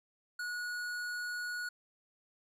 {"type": "tone with tanh clipping", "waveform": "sine", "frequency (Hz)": 1457, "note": "F#6", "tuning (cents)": -27, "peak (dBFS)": -38, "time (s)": [0.39, 1.69], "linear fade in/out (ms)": 5, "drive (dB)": 16, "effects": []}